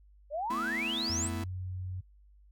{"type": "exponential sweep", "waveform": "sine", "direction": "up", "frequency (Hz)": [554.4, 8770], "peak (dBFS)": -31, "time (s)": [0.3, 1.3], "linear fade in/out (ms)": 50}
{"type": "chord", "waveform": "45% pulse", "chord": "A suspended second", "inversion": "none", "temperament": "just", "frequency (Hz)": [220, 247.5, 330], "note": ["A3", "B3", "E4"], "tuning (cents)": [0, 4, 2], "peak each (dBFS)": [-40, -41, -40], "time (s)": [0.5, 1.44], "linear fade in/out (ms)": 5}
{"type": "tone with pitch glide", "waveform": "sine", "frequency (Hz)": [86.5, 92.17], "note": ["F2", "F#2"], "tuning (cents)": [-16, -6], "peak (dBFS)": -35, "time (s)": [1.09, 2.01], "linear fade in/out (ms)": 10, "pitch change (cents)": 110, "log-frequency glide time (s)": [1.24, 1.42]}
{"effects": ["noise-tail reverb RT60 0.1 s tail -25 dB re dry", "added 50 Hz sine -56 dBFS peak until 2.51 s"]}